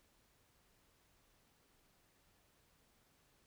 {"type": "silence", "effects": ["pink hiss -73 dBFS RMS until 3.46 s"]}